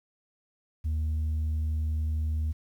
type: tone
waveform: sine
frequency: 77.78 Hz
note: D#2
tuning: in tune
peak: -23 dBFS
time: 0.84-2.53 s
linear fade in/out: 20 ms
effects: tanh soft clip ceiling -25 dBFS + 10-bit